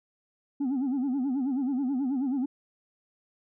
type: tone with vibrato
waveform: sine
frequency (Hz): 265.8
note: C4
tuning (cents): +27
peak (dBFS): -23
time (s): 0.6-2.46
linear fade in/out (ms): 10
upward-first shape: sine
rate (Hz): 9.3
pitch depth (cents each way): 140
effects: tanh soft clip ceiling -24 dBFS